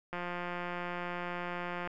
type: click train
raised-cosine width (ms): 0.5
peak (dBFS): -23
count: 308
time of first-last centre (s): 0.13-1.874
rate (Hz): 176
effects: none